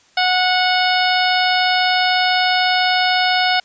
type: harmonic tone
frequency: 734 Hz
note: F#5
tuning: 14 cents flat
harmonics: 1 / 2 / 3 / 4 / 5 / 6 / 7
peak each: -17 / -20 / -22 / -23 / -24 / -25 / -25 dBFS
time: 0.17-3.6 s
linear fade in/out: 5 ms
effects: white hiss -53 dBFS RMS until 3.64 s + resampled to 16000 Hz